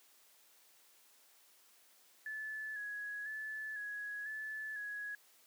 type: tone with vibrato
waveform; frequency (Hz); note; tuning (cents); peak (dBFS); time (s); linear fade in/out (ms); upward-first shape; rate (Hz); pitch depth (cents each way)
sine; 1703; G#6; +43; -40; 2.26-5.15; 2; square; 1; 32
effects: white hiss -66 dBFS RMS until 5.46 s + high-pass 300 Hz 12 dB/octave